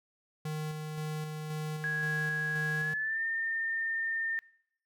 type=tone with tremolo; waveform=square; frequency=154.1 Hz; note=D#3; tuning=16 cents flat; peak=-34 dBFS; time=0.45-2.94 s; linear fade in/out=5 ms; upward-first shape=square; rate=1.9 Hz; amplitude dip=30%
type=tone with pitch glide; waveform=sine; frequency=1661.2 to 1811.6 Hz; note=G#6 to A#6; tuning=0 to -50 cents; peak=-30 dBFS; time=1.84-4.39 s; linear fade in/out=0 ms; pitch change=+150 cents; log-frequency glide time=2.76-3.23 s
effects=noise-tail reverb RT60 0.7 s tail -23 dB re dry